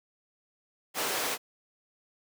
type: high-pass noise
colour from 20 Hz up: pink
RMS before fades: -31 dBFS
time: 0.94-1.38 s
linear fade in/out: 50 ms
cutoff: 410 Hz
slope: 12 dB/octave
effects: none